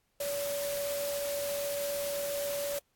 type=tone in noise; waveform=sine; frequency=571 Hz; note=D5; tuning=49 cents flat; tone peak=-32 dBFS; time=0.2-2.79 s; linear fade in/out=5 ms; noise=white; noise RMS=-39 dBFS; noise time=0.2-2.79 s; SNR=+4 dB; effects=pink hiss -75 dBFS RMS until 2.95 s + AAC 64 kbps